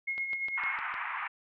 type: tone with tremolo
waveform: sine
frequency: 2159 Hz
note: C#7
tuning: 46 cents flat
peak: -29 dBFS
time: 0.07-0.76 s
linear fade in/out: 10 ms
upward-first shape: sine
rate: 8.7 Hz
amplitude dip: 50%
type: click train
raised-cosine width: 0.3 ms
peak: -28 dBFS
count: 6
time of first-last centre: 0.18-0.941 s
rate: 6.57 Hz
type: band-pass noise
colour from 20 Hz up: pink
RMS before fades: -36 dBFS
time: 0.57-1.28 s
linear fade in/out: 10 ms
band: 910 to 2400 Hz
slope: 48 dB/octave
effects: none